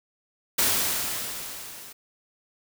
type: noise with level ramp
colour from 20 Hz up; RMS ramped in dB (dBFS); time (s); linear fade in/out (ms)
white; -21 to -44; 0.58-1.93; 10
effects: none